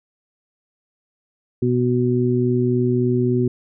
harmonic tone, 123.47 Hz, B2, in tune, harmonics 1 / 2 / 3, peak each -20 / -20 / -20 dBFS, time 1.62-3.48 s, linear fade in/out 5 ms, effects none

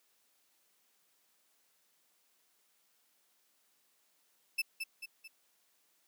35% pulse tone with echo, 2637 Hz, E7, in tune, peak -28 dBFS, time 4.58-4.62 s, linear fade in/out 10 ms, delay 220 ms, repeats 3, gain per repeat -6 dB, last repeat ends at 5.28 s, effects white hiss -73 dBFS RMS until 6.07 s + high-pass 200 Hz 12 dB/octave

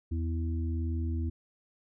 harmonic tone, 81.8 Hz, E2, 13 cents flat, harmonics 1 / 3 / 4, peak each -29 / -39 / -41 dBFS, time 0.11-1.3 s, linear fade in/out 10 ms, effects none

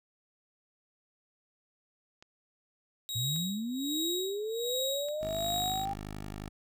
clicks, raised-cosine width 0.2 ms, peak -34 dBFS, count 3, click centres 2.225 / 3.362 / 5.086 s
sawtooth tone with tremolo, 3807 Hz, A#7, 36 cents sharp, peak -28 dBFS, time 3.09-5.85 s, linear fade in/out 0 ms, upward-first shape sine, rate 1.3 Hz, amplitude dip 90%
sine linear sweep, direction up, 107.8 to 800 Hz, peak -32 dBFS, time 3.15-5.94 s, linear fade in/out 10 ms
10% pulse tone, 51.3 Hz, G#1, 21 cents flat, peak -31 dBFS, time 5.21-6.49 s, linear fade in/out 10 ms
effects none

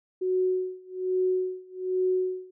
sine tone with tremolo, 370 Hz, F#4, in tune, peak -21 dBFS, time 0.21-2.51 s, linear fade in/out 10 ms, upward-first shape sine, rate 1.2 Hz, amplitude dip 95%, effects none

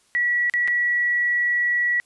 sine tone with dropouts, 1936 Hz, B6, 35 cents flat, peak -18 dBFS, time 0.15-2 s, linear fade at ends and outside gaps 0 ms, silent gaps 0.498-0.538 / 0.676-0.681 s, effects white hiss -61 dBFS RMS until 2.05 s + resampled to 24000 Hz

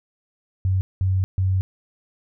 sine tone bursts at uneven times, 94.3 Hz, F#2, 33 cents sharp, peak -17 dBFS, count 3, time 0.65-0.81 / 1.01-1.24 / 1.38-1.61 s, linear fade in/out 0 ms, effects none

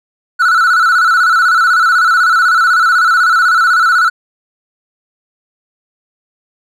triangle tone with vibrato, 1396.9 Hz, F6, in tune, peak -5 dBFS, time 0.39-4.1 s, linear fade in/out 20 ms, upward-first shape square, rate 16 Hz, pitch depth 82 cents each way, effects none

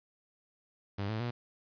sawtooth tone with pitch steps, 100.1 / 109.79 / 120.42 Hz, G2 / A2 / B2, +37 / -3 / -43 cents, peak -29 dBFS, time 0.98-1.31 s, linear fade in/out 10 ms, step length 110 ms, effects resampled to 11025 Hz + 10-bit

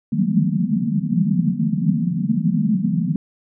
pink band-pass noise, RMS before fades -19 dBFS, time 0.12-3.16 s, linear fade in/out 2 ms, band 150 to 240 Hz, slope 96 dB/octave, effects none

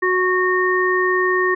harmonic tone, 367.8 Hz, F#4, 10 cents flat, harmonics 1 / 3 / 5, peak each -18 / -21 / -19 dBFS, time 0.02-1.55 s, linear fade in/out 10 ms, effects none

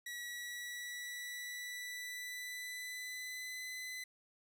sawtooth tone with pitch glide, 1933 to 2015 Hz, B6 to B6, -38 to +34 cents, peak -39 dBFS, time 0.06-4.04 s, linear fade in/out 5 ms, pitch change +72 cents, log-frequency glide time 0.26-3.65 s, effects none

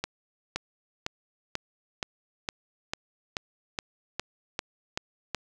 accelerating click train, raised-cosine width 0.2 ms, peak -12 dBFS, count 13, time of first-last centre 0.04-5.347 s, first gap 520 ms, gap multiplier 0.97, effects none

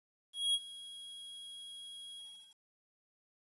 square tone with ADSR envelope, 3304 Hz, G#7, 10 cents flat, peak -28 dBFS, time 0.33-2.57 s, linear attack 210 ms, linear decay 46 ms, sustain -19 dB, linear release 380 ms, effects resampled to 24000 Hz + 11-bit

